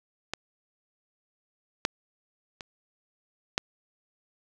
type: clicks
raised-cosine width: 0.2 ms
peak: -13 / -6 / -21 / -7 dBFS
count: 4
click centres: 0.336 / 1.851 / 2.608 / 3.579 s
effects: none